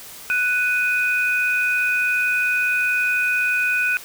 sine tone pair together, 1482.9 / 2494 Hz, F#6 / D#7, +3 / +3 cents, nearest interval major sixth, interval 900 cents, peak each -20 dBFS, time 0.3-3.97 s, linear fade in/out 0 ms, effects white hiss -39 dBFS RMS until 4.04 s

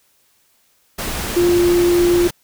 sine tone in noise, 349.2 Hz, F4, in tune, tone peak -11 dBFS, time 1.36-2.28 s, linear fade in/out 10 ms, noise pink, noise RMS -24 dBFS, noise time 0.98-2.31 s, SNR +10 dB, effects white hiss -59 dBFS RMS until 2.43 s

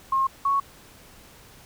sine tone pair in turn, 1072 / 1109.2 Hz, C6 / C#6, +42 / +1 cents, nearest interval minor second, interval 59 cents, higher second, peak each -19 dBFS, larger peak neither, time 0.12-0.27 / 0.45-0.6 s, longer neither, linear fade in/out 5 ms, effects pink hiss -50 dBFS RMS until 1.65 s

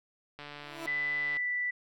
click train, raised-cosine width 0.3 ms, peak -28 dBFS, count 144, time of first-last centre 0.39-1.369 s, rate 146 Hz
20% pulse tone with exponential growth, 330 Hz, E4, 2 cents sharp, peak -31 dBFS, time 0.51-0.86 s, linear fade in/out 1 ms, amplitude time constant 76 ms
sine tone with pitch glide, 1995 to 1972.1 Hz, B6 to B6, +17 to -3 cents, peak -29 dBFS, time 0.87-1.71 s, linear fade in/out 10 ms, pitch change -20 cents, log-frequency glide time 1.18-1.49 s
effects none

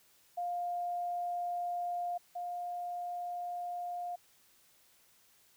sine tone pair in turn, 704 / 706.5 Hz, F5 / F5, +14 / +20 cents, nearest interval unison, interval 6 cents, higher second, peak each -33 / -36 dBFS, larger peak first, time 0.37-2.18 / 2.35-4.16 s, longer neither, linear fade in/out 10 ms, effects white hiss -66 dBFS RMS until 5.56 s

